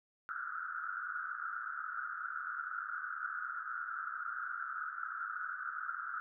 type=band-pass noise; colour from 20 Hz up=pink; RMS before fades=-41 dBFS; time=0.29-6.2 s; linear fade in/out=0 ms; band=1300 to 1500 Hz; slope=96 dB/octave; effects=none